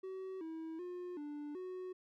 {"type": "tone with pitch steps", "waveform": "triangle", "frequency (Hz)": [378.4, 322.8, 357.6, 294.1, 368.5], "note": ["F#4", "E4", "F4", "D4", "F#4"], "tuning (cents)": [39, -36, 41, 3, -7], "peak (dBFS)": -40, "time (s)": [0.03, 1.93], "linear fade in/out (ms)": 10, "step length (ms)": 380, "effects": []}